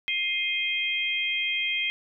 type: tone cluster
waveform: sine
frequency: 2108 / 2497 / 3207 Hz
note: C7 / D#7 / G7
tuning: +12 / +6 / +39 cents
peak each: -29 dBFS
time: 0.08-1.9 s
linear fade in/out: 0 ms
effects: none